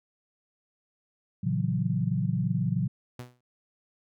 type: chord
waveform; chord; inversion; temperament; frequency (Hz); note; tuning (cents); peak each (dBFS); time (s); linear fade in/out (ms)
sine; F# dominant seventh; first; just; 115.62 / 138.75 / 166.5 / 185; A#2 / C#3 / E3 / F#3; -14 / +2 / +18 / 0; -30; 1.43-2.88; 10
type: tone with exponential decay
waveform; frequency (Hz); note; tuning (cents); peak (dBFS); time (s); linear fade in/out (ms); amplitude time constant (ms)
sawtooth; 123.47; B2; 0; -32; 3.19-3.41; 5; 46
effects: none